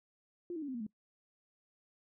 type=tone with pitch steps; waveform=sine; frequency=349.2 / 316.5 / 286.9 / 260.1 / 235.8 / 213.7 Hz; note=F4 / D#4 / D4 / C4 / A#3 / G#3; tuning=0 / +30 / -40 / -10 / +20 / +50 cents; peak=-37 dBFS; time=0.5-0.866 s; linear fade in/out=2 ms; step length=61 ms; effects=noise-tail reverb RT60 0.1 s tail -22 dB re dry